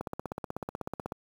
click train, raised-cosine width 1 ms, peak -20 dBFS, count 19, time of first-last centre 0.01-1.121 s, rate 16.2 Hz, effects high-pass 80 Hz 12 dB/octave + 8-bit

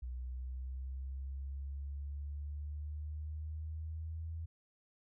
sine linear sweep, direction up, 61.74 to 81.9 Hz, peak -39 dBFS, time 0.02-4.46 s, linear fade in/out 10 ms, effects none

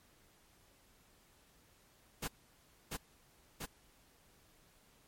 pink noise with echo, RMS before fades -39 dBFS, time 2.22-2.28 s, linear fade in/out 10 ms, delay 690 ms, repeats 2, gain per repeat -2 dB, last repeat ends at 3.66 s, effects pink hiss -67 dBFS RMS until 5.07 s + MP3 64 kbps

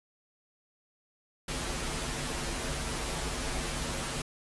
pink noise with comb filter, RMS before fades -34 dBFS, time 1.48-4.22 s, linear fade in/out 5 ms, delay 10 ms, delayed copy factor -0.95, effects resampled to 24000 Hz

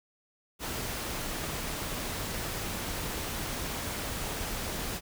pink noise, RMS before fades -35 dBFS, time 0.59-5.01 s, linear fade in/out 50 ms, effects none

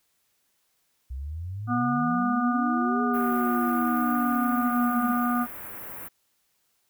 sine exponential two-way sweep, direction up then down, 62 to 420 to 221 Hz, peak -31 dBFS, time 1.1-5.13 s, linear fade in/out 10 ms, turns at 3.02 s
harmonic tone, 243 Hz, B3, 28 cents flat, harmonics 1 / 3 / 5 / 6, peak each -24 / -31 / -28 / -35 dBFS, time 1.67-5.47 s, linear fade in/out 50 ms
white band-stop noise, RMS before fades -39 dBFS, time 3.13-6.09 s, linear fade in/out 20 ms, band 2000 to 13000 Hz, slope 24 dB/octave
effects white hiss -71 dBFS RMS until 6.89 s

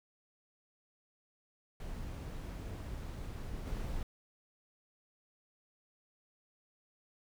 brown noise with level steps, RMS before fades -42 / -39 dBFS, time 1.8-4.03 s, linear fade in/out 2 ms, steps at 3.65 s, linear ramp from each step 20 ms, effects none

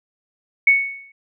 sine tone with exponential decay, 2217 Hz, C#7, in tune, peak -7 dBFS, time 0.67-1.12 s, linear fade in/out 5 ms, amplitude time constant 96 ms, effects none

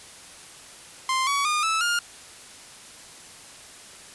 sawtooth tone with pitch steps, 1046.5 / 1128.1 / 1216.1 / 1310.9 / 1413.1 Hz, C6 / C#6 / D#6 / E6 / F6, 0 / +30 / -40 / -10 / +20 cents, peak -18 dBFS, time 1.09-1.99 s, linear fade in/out 2 ms, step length 180 ms, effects white hiss -45 dBFS RMS until 4.14 s + resampled to 24000 Hz

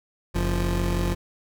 25% pulse tone pair together, 46.25 / 174.61 Hz, F#1 / F3, 0 / 0 cents, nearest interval octave + major seventh, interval 2300 cents, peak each -20 / -23 dBFS, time 0.34-1.15 s, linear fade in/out 20 ms, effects none

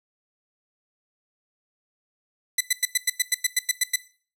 10% pulse tone bursts, 2000 Hz, B6, 21 cents sharp, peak -9 dBFS, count 12, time 2.58-3.96 s, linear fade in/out 5 ms, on 27 ms, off 96 ms, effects noise-tail reverb RT60 0.4 s tail -17 dB re dry

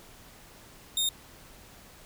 sawtooth tone, 3679 Hz, A#7, 24 cents flat, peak -22 dBFS, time 0.97-1.09 s, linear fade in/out 2 ms, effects pink hiss -52 dBFS RMS until 2.05 s

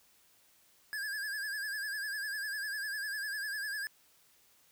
square tone with vibrato, 1661.2 Hz, G#6, in tune, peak -36 dBFS, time 0.93-3.87 s, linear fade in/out 0 ms, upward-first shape sine, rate 10 Hz, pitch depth 82 cents each way, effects white hiss -66 dBFS RMS until 4.71 s

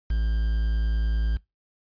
triangle tone with quantisation, 55 Hz, A1, in tune, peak -19 dBFS, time 0.1-1.37 s, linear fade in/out 5 ms, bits 7, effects noise-tail reverb RT60 0.2 s tail -22 dB re dry + resampled to 11025 Hz

